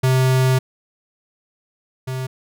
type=tone pair in turn; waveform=square; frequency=130 / 130 Hz; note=C3 / C3; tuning=-11 / -11 cents; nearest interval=unison; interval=0 cents; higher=neither; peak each=-14 / -24 dBFS; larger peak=first; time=0.03-0.59 / 2.07-2.27 s; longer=first; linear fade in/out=10 ms; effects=none

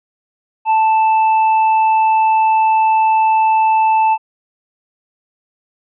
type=tone with hard clipping; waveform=sine; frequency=880 Hz; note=A5; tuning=in tune; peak=-11 dBFS; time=0.65-4.18 s; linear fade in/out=50 ms; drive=4 dB; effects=resampled to 8000 Hz

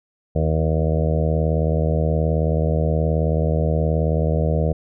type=harmonic tone with a mistuned harmonic; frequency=78.8 Hz; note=D#2; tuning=23 cents sharp; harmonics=1 / 2 / 3 / 4 / 5 / 6 / 7 / 8 / 9; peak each=-20 / -21 / -31 / -33 / -33 / -26 / -28 / -29 / -35 dBFS; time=0.35-4.73 s; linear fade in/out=10 ms; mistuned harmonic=4; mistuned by=+29 cents; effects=none

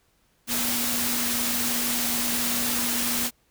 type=tone in noise; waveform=sine; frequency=240 Hz; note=B3; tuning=49 cents flat; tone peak=-32 dBFS; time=0.47-3.31 s; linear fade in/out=50 ms; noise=white; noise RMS=-26 dBFS; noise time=0.47-3.31 s; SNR=-9 dB; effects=pink hiss -66 dBFS RMS until 3.5 s

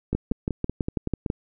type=two click trains; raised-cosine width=3 ms; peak=-11 / -13 dBFS; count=8 / 7; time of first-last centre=0.15-1.301 / 0.13-1.262 s; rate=6.08 / 5.3 Hz; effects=none

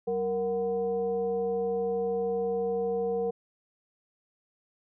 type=tone with frequency modulation; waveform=sine; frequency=466.2 Hz; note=A#4; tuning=in tune; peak=-26 dBFS; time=0.07-3.31 s; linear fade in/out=10 ms; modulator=274 Hz; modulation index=0.56; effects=none

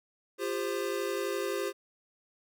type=chord; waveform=square; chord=F suspended second; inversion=none; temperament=equal with one note detuned; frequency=349.2 / 400.9 / 523.3 Hz; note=F4 / G4 / C5; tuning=0 / +39 / 0 cents; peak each=-37 / -34 / -37 dBFS; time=0.38-1.73 s; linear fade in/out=50 ms; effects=none

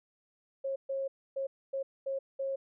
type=tone bursts at uneven times; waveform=sine; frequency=542 Hz; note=C#5; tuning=39 cents flat; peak=-31 dBFS; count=6; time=0.64-0.76 / 0.89-1.08 / 1.36-1.47 / 1.73-1.83 / 2.06-2.19 / 2.39-2.56 s; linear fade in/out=10 ms; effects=none

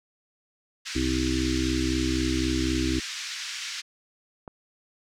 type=band-pass noise; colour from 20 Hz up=white; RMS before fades=-35 dBFS; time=0.85-3.82 s; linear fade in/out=20 ms; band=1500 to 6000 Hz; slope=24 dB/octave
type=harmonic tone; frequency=63.9 Hz; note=C2; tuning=40 cents flat; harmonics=1 / 2 / 4 / 5 / 6; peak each=-29 / -34 / -29 / -27 / -35 dBFS; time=0.95-3 s; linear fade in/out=10 ms
type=click; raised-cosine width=1 ms; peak=-25 dBFS; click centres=4.478 s
effects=none

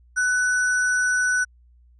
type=tone with sample-and-hold; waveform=sine; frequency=1493 Hz; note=F#6; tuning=15 cents sharp; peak=-18 dBFS; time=0.16-1.45 s; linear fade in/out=20 ms; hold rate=7350 Hz; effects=added 60 Hz sine -51 dBFS peak until 1.99 s + resampled to 22050 Hz

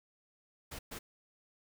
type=noise bursts at uneven times; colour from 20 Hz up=pink; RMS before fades=-44 dBFS; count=2; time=0.71-0.79 / 0.91-0.99 s; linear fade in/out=10 ms; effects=none

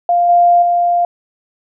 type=tone with level steps; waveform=sine; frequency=698.5 Hz; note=F5; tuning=in tune; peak=-9 / -6 / -10 dBFS; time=0.09-1.05 s; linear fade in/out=2 ms; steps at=0.29 / 0.62 s; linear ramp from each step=5 ms; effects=none

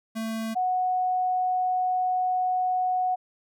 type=tone pair in turn; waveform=square / sine; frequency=223.2 / 736.2 Hz; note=A3 / F#5; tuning=+25 / -9 cents; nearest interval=octave + major sixth; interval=2066 cents; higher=second; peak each=-29 / -22 dBFS; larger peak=second; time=0.15-0.55 / 0.55-3.16 s; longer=second; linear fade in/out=20 ms; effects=none

